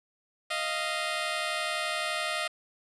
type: tone pair together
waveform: 10% pulse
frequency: 622.3 / 694 Hz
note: D#5 / F5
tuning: 0 / -11 cents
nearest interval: major second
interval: 189 cents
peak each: -23 / -24 dBFS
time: 0.5-2.48 s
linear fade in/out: 10 ms
effects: resampled to 22050 Hz + 9-bit